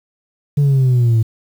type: exponential sweep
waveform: sine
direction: down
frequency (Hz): 146.6 to 110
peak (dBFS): -7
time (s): 0.57-1.23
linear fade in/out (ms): 10
effects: tanh soft clip ceiling -9 dBFS + 7-bit